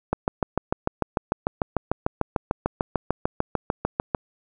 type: click train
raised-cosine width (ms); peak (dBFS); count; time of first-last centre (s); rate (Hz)
1; -7; 28; 0.13-4.148; 6.72
effects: none